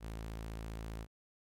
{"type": "tone", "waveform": "sawtooth", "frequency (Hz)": 55, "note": "A1", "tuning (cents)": 0, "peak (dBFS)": -37, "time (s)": [0, 1.07], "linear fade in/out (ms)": 50, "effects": ["MP3 64 kbps"]}